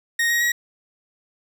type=tone with pitch steps; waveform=40% pulse; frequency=1864 / 1885.7 / 1907.6 Hz; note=A#6 / A#6 / A#6; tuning=-1 / +19 / +39 cents; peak=-17 dBFS; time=0.19-0.52 s; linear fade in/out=5 ms; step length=110 ms; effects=none